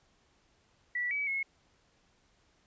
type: tone with pitch steps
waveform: sine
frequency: 1955 / 2283 / 2177 Hz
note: B6 / D7 / C#7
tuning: -18 / -50 / -32 cents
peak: -30 dBFS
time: 0.95-1.43 s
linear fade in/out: 5 ms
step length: 160 ms
effects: pink hiss -69 dBFS RMS until 2.66 s + resampled to 16000 Hz